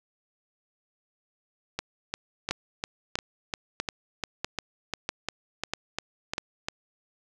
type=two click trains; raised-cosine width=0.2 ms; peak=-12 / -11 dBFS; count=15 / 7; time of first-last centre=1.79-6.685 / 2.51-6.381 s; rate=2.86 / 1.55 Hz; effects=none